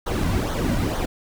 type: noise with flanger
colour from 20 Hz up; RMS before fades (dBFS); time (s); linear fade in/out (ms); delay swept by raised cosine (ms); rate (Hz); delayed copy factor
brown; -23; 0.06-1.06; 10; 0.39 to 2.39; 2.2; -0.65
effects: none